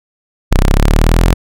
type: exponential sweep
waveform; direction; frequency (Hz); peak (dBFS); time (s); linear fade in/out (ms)
sawtooth; up; 30.87 to 44.76; -3; 0.51-1.34; 10
effects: none